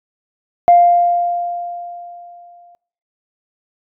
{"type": "tone with exponential decay", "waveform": "sine", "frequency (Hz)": 698.5, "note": "F5", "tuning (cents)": 0, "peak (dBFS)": -3, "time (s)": [0.68, 2.75], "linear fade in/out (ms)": 0, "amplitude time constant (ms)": 450, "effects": ["noise-tail reverb RT60 0.6 s tail -25 dB re dry", "tanh soft clip ceiling 0 dBFS"]}